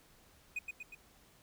triangle tone with echo, 2489 Hz, D#7, in tune, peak -33 dBFS, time 0.56-0.59 s, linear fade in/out 5 ms, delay 120 ms, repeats 3, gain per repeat -4 dB, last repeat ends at 0.95 s, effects pink hiss -64 dBFS RMS until 1.42 s

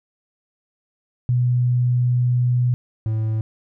sine / triangle tone pair in turn, 123.47 / 110 Hz, B2 / A2, 0 / 0 cents, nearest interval major second, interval 200 cents, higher first, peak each -15 / -17 dBFS, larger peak first, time 1.29-2.74 / 3.06-3.41 s, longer first, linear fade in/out 0 ms, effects none

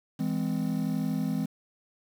triangle chord, E augmented, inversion none, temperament just, 164.81 / 206 / 257.5 Hz, E3 / G#3 / B#3, 0 / -14 / -28 cents, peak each -29 dBFS, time 0.19-1.46 s, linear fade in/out 10 ms, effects 8-bit

